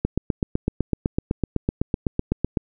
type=click train; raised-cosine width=3 ms; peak=-7 dBFS; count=21; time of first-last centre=0.05-2.572 s; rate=7.93 Hz; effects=none